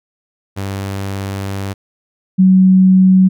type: tone pair in turn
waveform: sawtooth / sine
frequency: 98 / 187.37 Hz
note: G2 / F#3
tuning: 0 / +22 cents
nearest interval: major seventh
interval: 1122 cents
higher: second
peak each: -16 / -5 dBFS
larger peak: second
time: 0.56-1.74 / 2.38-3.29 s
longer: first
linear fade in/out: 20 ms
effects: none